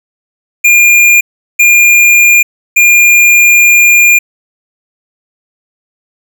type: tone bursts at uneven times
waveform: square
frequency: 2410 Hz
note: D7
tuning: 44 cents sharp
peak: -3 dBFS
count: 3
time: 0.64-1.21 / 1.59-2.43 / 2.76-4.19 s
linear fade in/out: 10 ms
effects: none